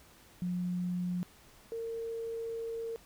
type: tone pair in turn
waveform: sine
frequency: 178.7 / 457.1 Hz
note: F3 / A#4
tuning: +40 / -34 cents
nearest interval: octave + major third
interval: 1626 cents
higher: second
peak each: -31 / -35 dBFS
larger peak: first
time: 0.42-1.23 / 1.72-2.96 s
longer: second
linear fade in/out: 0 ms
effects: pink hiss -59 dBFS RMS until 3.05 s